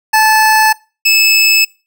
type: tone pair in turn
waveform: 25% pulse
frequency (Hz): 870 / 2607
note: A5 / E7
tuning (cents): -20 / -20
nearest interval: octave + perfect fifth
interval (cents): 1900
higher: second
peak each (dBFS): -3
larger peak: neither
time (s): 0.13-0.73 / 1.05-1.65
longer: neither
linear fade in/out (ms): 10
effects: noise-tail reverb RT60 0.3 s tail -21 dB re dry